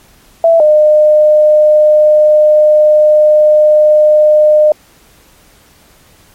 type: tone pair in turn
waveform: sine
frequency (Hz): 663 / 607.3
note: E5 / D#5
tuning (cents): +10 / -42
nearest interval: major second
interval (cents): 152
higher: first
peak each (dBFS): -3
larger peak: neither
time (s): 0.44-0.6 / 0.6-4.72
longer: second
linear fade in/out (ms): 2
effects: pink hiss -45 dBFS RMS until 6.34 s + MP3 64 kbps